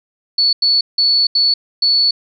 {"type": "tone bursts at uneven times", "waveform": "sine", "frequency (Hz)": 4435, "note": "C#8", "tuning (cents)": 0, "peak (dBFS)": -10, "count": 5, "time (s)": [[0.38, 0.53], [0.62, 0.81], [0.98, 1.27], [1.35, 1.54], [1.82, 2.11]], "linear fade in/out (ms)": 5, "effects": []}